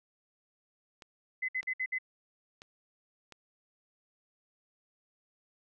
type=clicks; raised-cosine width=0.2 ms; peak=-31 dBFS; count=4; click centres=1.022 / 1.63 / 2.619 / 3.323 s
type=tone bursts; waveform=sine; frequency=2032 Hz; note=B6; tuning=49 cents sharp; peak=-30 dBFS; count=5; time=1.42-1.986 s; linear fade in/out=10 ms; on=66 ms; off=59 ms
effects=none